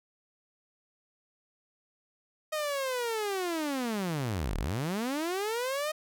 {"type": "linear two-way sweep", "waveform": "sawtooth", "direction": "down then up", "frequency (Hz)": [626, 32.47, 626], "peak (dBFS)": -26, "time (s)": [2.52, 5.92], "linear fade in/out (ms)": 10, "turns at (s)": 4.57, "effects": []}